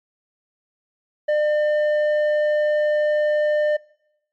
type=tone with low-pass filter; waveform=square; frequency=601 Hz; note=D5; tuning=40 cents sharp; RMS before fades=-19 dBFS; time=1.28-3.77 s; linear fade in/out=10 ms; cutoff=1400 Hz; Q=1; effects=noise-tail reverb RT60 0.8 s tail -23 dB re dry + MP3 64 kbps